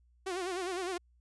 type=tone with vibrato; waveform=sawtooth; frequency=365.1 Hz; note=F#4; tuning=23 cents flat; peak=-30 dBFS; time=0.26-0.98 s; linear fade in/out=10 ms; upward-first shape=sine; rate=9.8 Hz; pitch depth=100 cents each way; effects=added 60 Hz sine -63 dBFS peak until 1.2 s + resampled to 24000 Hz